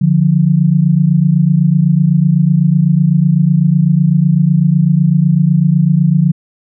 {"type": "tone pair together", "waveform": "sine", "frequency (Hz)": [147.83, 175.8], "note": ["D3", "F3"], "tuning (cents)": [12, 12], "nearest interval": "minor third", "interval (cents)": 300, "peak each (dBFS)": -10, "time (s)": [0.01, 6.32], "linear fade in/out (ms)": 10, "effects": []}